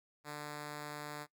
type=tone; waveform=5% pulse; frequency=148.3 Hz; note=D3; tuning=17 cents sharp; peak=-31 dBFS; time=0.24-1.27 s; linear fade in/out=50 ms; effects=noise-tail reverb RT60 0.1 s tail -20 dB re dry